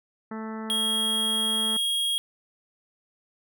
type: harmonic tone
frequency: 220 Hz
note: A3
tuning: in tune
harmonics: 1 / 2 / 3 / 4 / 5 / 6 / 7 / 8 / 9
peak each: -33 / -40 / -46 / -42 / -47 / -43 / -52 / -49 / -52 dBFS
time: 0.31-1.77 s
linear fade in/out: 5 ms
type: tone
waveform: square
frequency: 3275 Hz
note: G#7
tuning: 25 cents flat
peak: -24 dBFS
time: 0.7-2.18 s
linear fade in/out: 0 ms
effects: none